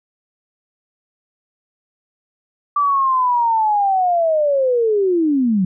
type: linear sweep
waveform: sine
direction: down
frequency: 1170 to 177.2 Hz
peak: -13 dBFS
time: 2.76-5.65 s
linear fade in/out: 5 ms
effects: none